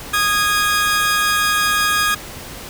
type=tone pair together; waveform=sawtooth; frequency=1236.1 / 1650 Hz; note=D#6 / G#6; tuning=-12 / -12 cents; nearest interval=perfect fourth; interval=500 cents; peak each=-14 dBFS; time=0.13-2.15 s; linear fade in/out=10 ms; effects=pink hiss -33 dBFS RMS until 2.69 s